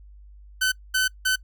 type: tone bursts at uneven times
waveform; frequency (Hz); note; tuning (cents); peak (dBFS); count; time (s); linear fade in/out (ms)
sawtooth; 1518; F#6; +44; -16; 3; 0.61-0.72 / 0.94-1.08 / 1.25-1.36; 10
effects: noise-tail reverb RT60 0.1 s tail -24 dB re dry + added 50 Hz sine -44 dBFS peak until 1.43 s